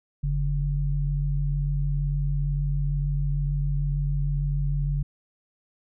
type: tone pair together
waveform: sine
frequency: 45.63 / 143.5 Hz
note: F#1 / D3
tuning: -23 / -40 cents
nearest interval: octave + minor sixth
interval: 1983 cents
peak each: -25 dBFS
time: 0.23-5.03 s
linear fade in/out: 10 ms
effects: none